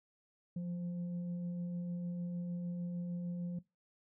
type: tone with frequency modulation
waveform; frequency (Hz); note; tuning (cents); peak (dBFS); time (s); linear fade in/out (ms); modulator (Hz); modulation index
sine; 175.8; F3; +12; -36; 0.56-3.59; 5; 345; 0.23
effects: noise-tail reverb RT60 0.2 s tail -19 dB re dry